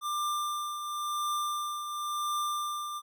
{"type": "tone with tremolo", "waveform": "square", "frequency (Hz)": 1190, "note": "D6", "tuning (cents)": 22, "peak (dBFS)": -29, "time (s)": [0.01, 3.02], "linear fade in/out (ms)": 50, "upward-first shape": "triangle", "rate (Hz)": 0.95, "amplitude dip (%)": 55, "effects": []}